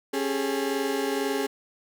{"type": "tone cluster", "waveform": "35% pulse", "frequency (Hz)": [273.6, 403, 425], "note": ["C#4", "G4", "G#4"], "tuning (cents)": [-23, 48, 40], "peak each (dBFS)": -28, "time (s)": [0.13, 1.47], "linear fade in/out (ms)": 10, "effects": []}